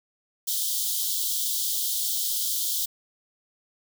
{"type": "high-pass noise", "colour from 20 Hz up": "white", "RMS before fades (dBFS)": -27, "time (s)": [0.47, 2.86], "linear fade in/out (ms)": 10, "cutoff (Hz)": 3100, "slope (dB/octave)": 96, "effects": []}